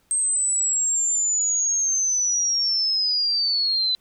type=linear sweep; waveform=sine; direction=down; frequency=8372 to 3996 Hz; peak=-19 dBFS; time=0.11-3.95 s; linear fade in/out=0 ms; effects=pink hiss -64 dBFS RMS until 4 s